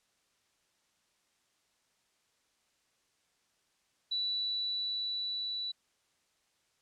sine tone with level ramp, 3951 Hz, B7, in tune, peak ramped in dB -30 to -34 dBFS, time 4.11-5.72 s, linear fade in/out 10 ms, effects white hiss -74 dBFS RMS until 6.81 s + low-pass 8000 Hz 12 dB/octave

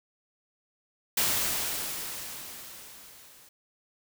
white noise with level ramp, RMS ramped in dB -25 to -55 dBFS, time 1.17-3.49 s, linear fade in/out 5 ms, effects none

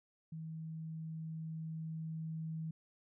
sine tone with level ramp, 160.2 Hz, E3, 49 cents flat, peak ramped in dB -42 to -38 dBFS, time 0.32-2.71 s, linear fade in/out 5 ms, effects none

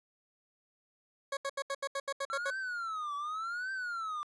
20% pulse tone bursts, 552 Hz, C#5, 7 cents flat, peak -28 dBFS, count 10, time 1.32-2.504 s, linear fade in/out 5 ms, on 50 ms, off 76 ms
triangle tone with vibrato, 1338 Hz, E6, 25 cents sharp, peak -33 dBFS, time 2.3-4.23 s, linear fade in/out 0 ms, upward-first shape triangle, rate 0.88 Hz, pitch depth 280 cents each way
effects resampled to 22050 Hz

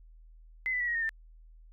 sine tone with pitch steps, 2043 / 1990.6 / 1939.5 / 1889.7 / 1841.3 / 1794 Hz, C7 / B6 / B6 / A#6 / A#6 / A6, -42 / +13 / -32 / +23 / -22 / +33 cents, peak -28 dBFS, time 0.66-1.092 s, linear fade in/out 0 ms, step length 72 ms, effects added 40 Hz sine -51 dBFS peak until 1.72 s

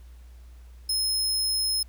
sawtooth tone, 5160 Hz, E8, 38 cents flat, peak -21 dBFS, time 0.89-1.83 s, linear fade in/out 5 ms, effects added 60 Hz sine -44 dBFS peak until 1.88 s + pink hiss -62 dBFS RMS until 1.88 s

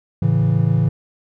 triangle chord, A major, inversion none, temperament equal, 110 / 138.59 / 164.81 Hz, A2 / C#3 / E3, 0 / 0 / 0 cents, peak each -16 dBFS, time 0.22-0.89 s, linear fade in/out 5 ms, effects none

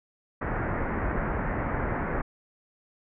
pink low-pass noise, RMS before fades -29 dBFS, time 0.41-2.22 s, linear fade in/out 10 ms, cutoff 2000 Hz, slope 48 dB/octave, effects none

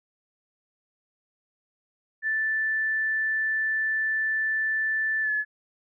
sine tone with pitch glide, 1760 to 1712.9 Hz, A6 to A6, 0 to -47 cents, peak -23 dBFS, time 2.22-5.45 s, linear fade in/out 50 ms, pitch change -47 cents, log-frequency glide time 5.22-5.31 s, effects none

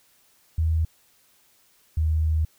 sine tone pair in turn, 80.4 / 78.65 Hz, E2 / D#2, -43 / +19 cents, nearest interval unison, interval 38 cents, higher first, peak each -19 dBFS, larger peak neither, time 0.58-0.85 / 1.97-2.45 s, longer second, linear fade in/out 5 ms, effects white hiss -61 dBFS RMS until 2.58 s

